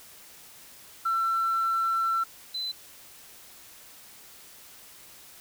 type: tone pair in turn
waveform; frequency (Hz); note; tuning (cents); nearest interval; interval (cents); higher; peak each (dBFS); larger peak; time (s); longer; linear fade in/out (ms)
sine; 1345 / 4030; E6 / B7; +34 / +34; octave + perfect fifth; 1900; second; -22 / -29; first; 1.05-2.24 / 2.54-2.72; first; 10
effects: tanh soft clip ceiling -20 dBFS + white hiss -50 dBFS RMS until 5.4 s